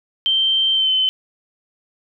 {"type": "tone with pitch glide", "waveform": "sine", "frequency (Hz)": [3130, 3059], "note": ["G7", "G7"], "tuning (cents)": [-3, -43], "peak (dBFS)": -14, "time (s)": [0.26, 1.09], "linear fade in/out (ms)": 0, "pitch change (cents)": -40, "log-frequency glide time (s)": [0.73, 0.91], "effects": []}